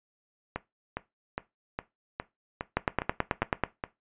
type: two click trains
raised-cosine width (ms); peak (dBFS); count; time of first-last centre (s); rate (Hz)
0.5; -16 / -9; 9 / 9; 0.56-3.839 / 2.77-3.637; 2.44 / 9.23
effects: noise-tail reverb RT60 0.2 s tail -17 dB re dry + resampled to 8000 Hz